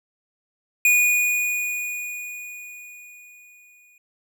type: tone with exponential decay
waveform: square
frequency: 2457 Hz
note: D#7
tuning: 22 cents flat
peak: -14 dBFS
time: 0.85-3.98 s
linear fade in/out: 2 ms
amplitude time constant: 680 ms
effects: none